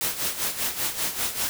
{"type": "noise with tremolo", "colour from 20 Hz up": "white", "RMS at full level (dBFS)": -25, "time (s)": [0.01, 1.49], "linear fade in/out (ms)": 0, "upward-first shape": "sine", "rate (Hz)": 5.1, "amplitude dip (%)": 70, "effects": []}